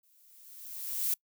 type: noise with exponential growth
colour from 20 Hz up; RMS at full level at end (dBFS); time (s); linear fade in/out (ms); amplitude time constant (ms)
violet; -28; 0.03-1.14; 5; 240
effects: noise-tail reverb RT60 0.1 s tail -25 dB re dry